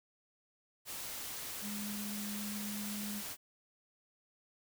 sine tone in noise, 207.1 Hz, G#3, 5 cents flat, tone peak -40 dBFS, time 1.61-3.23 s, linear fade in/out 50 ms, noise white, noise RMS -43 dBFS, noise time 0.85-3.37 s, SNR 0 dB, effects none

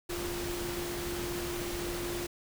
sine tone in noise, 349.2 Hz, F4, in tune, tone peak -36 dBFS, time 0.09-2.27 s, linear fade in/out 10 ms, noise pink, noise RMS -38 dBFS, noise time 0.09-2.27 s, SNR -1 dB, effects none

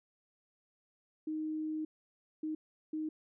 sine tone bursts at uneven times, 311.1 Hz, D#4, in tune, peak -34 dBFS, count 3, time 1.27-1.85 / 2.43-2.55 / 2.93-3.09 s, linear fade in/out 5 ms, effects none

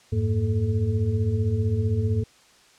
sine tone cluster, 89 / 104.5 / 230.8 / 435.6 Hz, F2 / G#2 / A#3 / A4, +33 / +11 / -17 / -17 cents, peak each -27 / -22 / -31 / -31 dBFS, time 0.12-2.24 s, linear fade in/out 10 ms, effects white hiss -55 dBFS RMS until 2.78 s + low-pass 7000 Hz 12 dB/octave

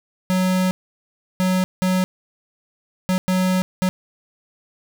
square tone bursts at uneven times, 185.1 Hz, F#3, 1 cent sharp, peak -17 dBFS, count 6, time 0.3-0.71 / 1.4-1.64 / 1.82-2.04 / 3.09-3.18 / 3.28-3.62 / 3.82-3.89 s, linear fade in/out 0 ms, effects none

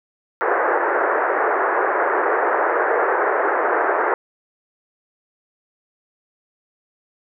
pink band-pass noise, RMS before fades -19 dBFS, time 0.41-4.14 s, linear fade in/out 0 ms, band 370 to 1800 Hz, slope 48 dB/octave, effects none

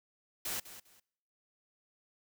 white noise with echo, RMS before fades -37 dBFS, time 0.45-0.6 s, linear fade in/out 5 ms, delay 200 ms, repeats 2, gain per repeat -13 dB, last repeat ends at 1 s, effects noise-tail reverb RT60 0.8 s tail -25 dB re dry

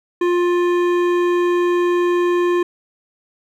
sine tone with hard clipping, 351.8 Hz, F4, 13 cents sharp, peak -16 dBFS, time 0.21-2.63 s, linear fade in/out 5 ms, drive 13 dB, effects none

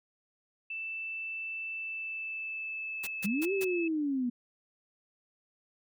sine tone with pitch glide, 2650 to 2601 Hz, E7 to E7, +9 to -24 cents, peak -35 dBFS, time 0.7-3.88 s, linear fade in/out 5 ms, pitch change -33 cents, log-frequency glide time 1.73-3.52 s
white noise bursts, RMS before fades -39 dBFS, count 4, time 3.03-3.648 s, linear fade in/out 10 ms, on 42 ms, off 150 ms
sine linear two-way sweep, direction up then down, 182.5 to 398.5 to 237.4 Hz, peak -28 dBFS, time 3.24-4.3 s, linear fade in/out 10 ms, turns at 3.53 s
effects none

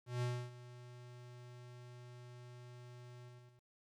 square tone with ADSR envelope, 122.7 Hz, B2, 11 cents flat, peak -35 dBFS, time 0.06-3.64 s, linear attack 160 ms, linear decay 280 ms, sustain -17 dB, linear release 440 ms, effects low-pass 8000 Hz 12 dB/octave + 12-bit

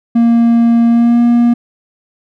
triangle tone with pitch glide, 233.1 to 237.7 Hz, A#3 to A#3, 0 to +34 cents, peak -4 dBFS, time 0.15-1.54 s, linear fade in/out 10 ms, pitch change +34 cents, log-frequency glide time 0.88-1.21 s, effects none

